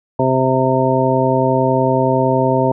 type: harmonic tone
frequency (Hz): 130.81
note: C3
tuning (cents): 0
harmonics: 1 / 2 / 3 / 4 / 5 / 7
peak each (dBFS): -19 / -19 / -19 / -19 / -19 / -19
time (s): 0.19-2.72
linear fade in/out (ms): 5
effects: none